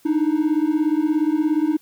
triangle beating tone pair, 300 / 317 Hz, D4 / D#4, +37 / +32 cents, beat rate 17 Hz, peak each -17 dBFS, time 0.05-1.77 s, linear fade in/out 10 ms, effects tanh soft clip ceiling -9 dBFS + white hiss -56 dBFS RMS until 1.81 s

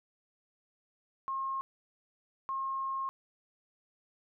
sine tone bursts at uneven times, 1074 Hz, C6, 45 cents sharp, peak -32 dBFS, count 2, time 1.28-1.61 / 2.49-3.09 s, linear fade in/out 0 ms, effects none

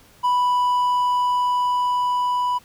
triangle tone with level ramp, 987.8 Hz, B5, in tune, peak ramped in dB -14 to -17 dBFS, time 0.23-2.59 s, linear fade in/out 20 ms, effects pink hiss -52 dBFS RMS until 2.64 s

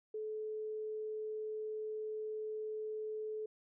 sine tone, 431.6 Hz, A4, 33 cents flat, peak -38 dBFS, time 0.14-3.46 s, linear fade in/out 5 ms, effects none

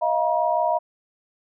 sine tone cluster, 631 / 697 / 954 Hz, D#5 / F5 / A#5, +24 / -4 / +40 cents, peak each -23 dBFS, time 0.01-0.79 s, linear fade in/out 20 ms, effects none

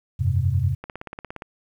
sine chord, F suspended second, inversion none, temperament equal, 87.31 / 98 / 130.81 Hz, F2 / G2 / C3, 0 / 0 / 0 cents, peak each -23 / -22 / -23 dBFS, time 0.19-0.75 s, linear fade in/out 20 ms
click train, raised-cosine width 0.5 ms, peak -19 dBFS, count 11, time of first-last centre 0.84-1.421 s, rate 17.2 Hz
effects 9-bit

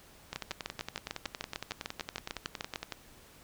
two click trains, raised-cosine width 0.2 ms, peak -19 / -17 dBFS, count 29 / 17, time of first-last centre 0.33-2.923 / 0.36-2.759 s, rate 10.8 / 6.67 Hz, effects pink hiss -57 dBFS RMS until 3.43 s

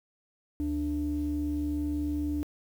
sine tone pair together, 73.9 / 295.2 Hz, D2 / D4, +11 / +9 cents, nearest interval 2 octaves, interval 2398 cents, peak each -32 / -28 dBFS, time 0.6-2.43 s, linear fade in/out 0 ms, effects tanh soft clip ceiling -22 dBFS + 9-bit

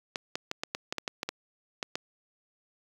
clicks, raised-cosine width 0.2 ms, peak -14 dBFS, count 12, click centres 0.158 / 0.355 / 0.514 / 0.635 / 0.749 / 0.925 / 0.983 / 1.078 / 1.231 / 1.29 / 1.828 / 1.955 s, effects high-pass 100 Hz 12 dB/octave + 7-bit

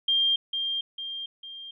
sine tone with echo, 3195 Hz, G7, 32 cents sharp, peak -20 dBFS, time 0.08-0.36 s, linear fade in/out 5 ms, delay 450 ms, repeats 3, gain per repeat -6 dB, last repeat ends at 1.71 s, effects none

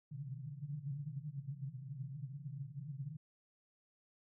pink band-pass noise, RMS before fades -45 dBFS, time 0.11-3.17 s, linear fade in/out 10 ms, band 130 to 150 Hz, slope 96 dB/octave, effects none

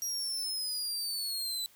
sawtooth linear sweep, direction down, 5700 to 3965 Hz, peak -30 dBFS, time 0.02-1.66 s, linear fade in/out 0 ms, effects white hiss -61 dBFS RMS until 1.75 s

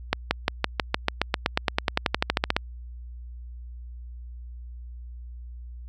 accelerating click train, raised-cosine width 0.3 ms, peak -4 dBFS, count 23, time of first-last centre 0.13-2.565 s, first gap 180 ms, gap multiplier 0.95, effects added 60 Hz sine -37 dBFS peak until 5.88 s

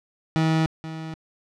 30% pulse tone with echo, 160 Hz, D#3, 49 cents sharp, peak -16 dBFS, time 0.36-0.66 s, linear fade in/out 0 ms, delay 480 ms, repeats 1, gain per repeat -13 dB, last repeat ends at 1.14 s, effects low-pass 5000 Hz 12 dB/octave

